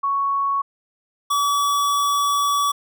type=tone pair in turn; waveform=sine / square; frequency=1111 / 1142.2 Hz; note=C#6 / D6; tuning=+4 / -49 cents; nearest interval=unison; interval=47 cents; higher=second; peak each=-18 dBFS; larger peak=neither; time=0.03-0.62 / 1.3-2.72 s; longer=second; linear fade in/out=10 ms; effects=none